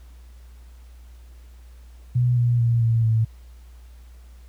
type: tone with pitch steps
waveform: sine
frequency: 123 / 120.12 / 117.31 / 114.56 / 111.88 Hz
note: B2 / B2 / A#2 / A#2 / A2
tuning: -7 / -48 / +11 / -30 / +29 cents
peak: -16 dBFS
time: 2.15-3.25 s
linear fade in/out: 10 ms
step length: 220 ms
effects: added 60 Hz sine -42 dBFS peak until 4.48 s + pink hiss -59 dBFS RMS until 4.48 s